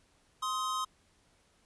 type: tone pair together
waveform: square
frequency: 1046.2 / 1260 Hz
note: C6 / D#6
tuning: -1 / +21 cents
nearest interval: minor third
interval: 322 cents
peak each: -35 / -35 dBFS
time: 0.42-0.85 s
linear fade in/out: 10 ms
effects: pink hiss -68 dBFS RMS until 1.65 s + resampled to 24000 Hz